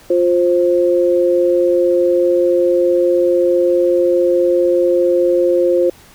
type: tone pair together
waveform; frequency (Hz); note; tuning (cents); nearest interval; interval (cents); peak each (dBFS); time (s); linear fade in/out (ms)
sine; 351.7 / 527; F4 / C5; +12 / +12; perfect fifth; 700; -13; 0.1-5.9; 5
effects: pink hiss -44 dBFS RMS until 6.14 s